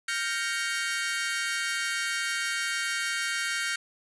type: chord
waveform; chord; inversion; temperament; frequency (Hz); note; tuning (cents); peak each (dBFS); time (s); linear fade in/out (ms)
sawtooth; G half-diminished seventh; third; equal with one note detuned; 1396.9 / 1568 / 1864.7 / 2234; F6 / G6 / Bb6 / Db7; 0 / 0 / 0 / +13; -30 / -29 / -30 / -31; 0.08-3.76; 5
effects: resampled to 24000 Hz